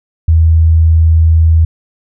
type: tone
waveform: sine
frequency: 81 Hz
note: E2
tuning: 30 cents flat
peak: -4 dBFS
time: 0.28-1.65 s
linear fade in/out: 5 ms
effects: none